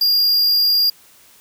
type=tone; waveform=square; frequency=4813 Hz; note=D8; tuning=42 cents sharp; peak=-13 dBFS; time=0.01-0.9 s; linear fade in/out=5 ms; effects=white hiss -49 dBFS RMS until 1.4 s